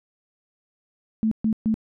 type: tone bursts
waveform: sine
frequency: 220 Hz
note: A3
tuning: in tune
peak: -18 dBFS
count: 3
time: 1.23-1.742 s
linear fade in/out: 0 ms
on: 84 ms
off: 130 ms
effects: none